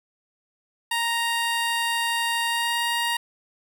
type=tone with pitch glide; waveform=15% pulse; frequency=932.3 to 939.3 Hz; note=A#5 to A#5; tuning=0 to +13 cents; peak=-16 dBFS; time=0.91-3.17 s; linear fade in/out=5 ms; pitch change=+13 cents; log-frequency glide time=2.47-2.77 s; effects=none